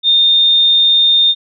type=tone; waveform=sine; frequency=3641 Hz; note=A#7; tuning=41 cents flat; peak=-7 dBFS; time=0.03-1.35 s; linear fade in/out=50 ms; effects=none